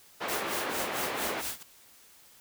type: band-pass noise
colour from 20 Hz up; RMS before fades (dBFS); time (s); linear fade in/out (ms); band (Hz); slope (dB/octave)
pink; -34; 0.2-1.42; 20; 370 to 2600; 12
type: noise with tremolo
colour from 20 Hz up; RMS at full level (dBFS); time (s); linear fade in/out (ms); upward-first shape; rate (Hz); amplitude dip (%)
white; -34; 0.28-1.63; 5; sine; 4.4; 90
effects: white hiss -57 dBFS RMS until 2.4 s